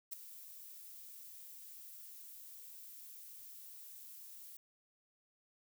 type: noise with ADSR envelope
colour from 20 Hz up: violet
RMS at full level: -39 dBFS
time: 0.11-4.57 s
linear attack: 22 ms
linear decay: 4 ms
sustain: -14 dB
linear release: 3 ms
effects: none

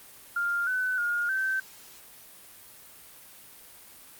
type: tone with pitch steps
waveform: sine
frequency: 1401 / 1507 / 1424 / 1547 Hz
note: F6 / F#6 / F6 / G6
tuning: +5 / +31 / +33 / -23 cents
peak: -25 dBFS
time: 0.36-1.6 s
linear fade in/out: 5 ms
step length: 310 ms
effects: white hiss -50 dBFS RMS until 4.19 s + Opus 32 kbps

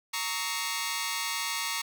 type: tone cluster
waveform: 10% pulse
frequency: 926 / 1123 / 1285 / 2104 Hz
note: A#5 / C#6 / E6 / C7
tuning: -12 / +22 / -45 / +9 cents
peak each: -26 / -26 / -31 / -27 dBFS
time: 0.13-1.82 s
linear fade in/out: 10 ms
effects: none

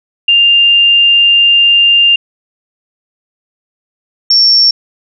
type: tone pair in turn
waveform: sine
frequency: 2798 / 5459 Hz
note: F7 / F8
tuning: +3 / -40 cents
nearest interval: octave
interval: 1157 cents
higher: second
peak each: -4 dBFS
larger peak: neither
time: 0.28-2.16 / 4.3-4.71 s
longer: first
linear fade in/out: 5 ms
effects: none

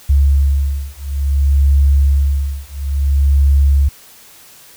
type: beating tone pair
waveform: sine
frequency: 69.5 / 70.08 Hz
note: C#2 / C#2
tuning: +5 / +19 cents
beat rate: 0.58 Hz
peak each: -13 dBFS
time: 0.09-3.89 s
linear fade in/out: 10 ms
effects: white hiss -42 dBFS RMS until 4.76 s

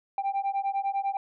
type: beating tone pair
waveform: sine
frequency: 784 / 794 Hz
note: G5 / G5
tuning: 0 / +22 cents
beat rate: 10 Hz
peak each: -27 dBFS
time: 0.18-1.17 s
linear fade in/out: 2 ms
effects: tanh soft clip ceiling -23 dBFS

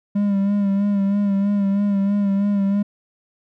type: tone with vibrato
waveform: triangle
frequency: 200.3 Hz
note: G3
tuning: 38 cents sharp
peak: -14 dBFS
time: 0.15-2.83 s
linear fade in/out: 10 ms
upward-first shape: sine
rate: 3.1 Hz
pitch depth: 38 cents each way
effects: none

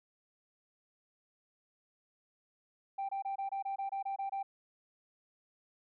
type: tone bursts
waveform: sine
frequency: 785 Hz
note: G5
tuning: 2 cents sharp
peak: -32 dBFS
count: 11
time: 2.98-4.43 s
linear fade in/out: 10 ms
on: 110 ms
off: 24 ms
effects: tanh soft clip ceiling -32 dBFS

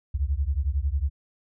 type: beating tone pair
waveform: sine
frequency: 65.3 / 76.3 Hz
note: C2 / D#2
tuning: -3 / -33 cents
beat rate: 11 Hz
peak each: -25 / -26 dBFS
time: 0.14-1.1 s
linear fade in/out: 10 ms
effects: none

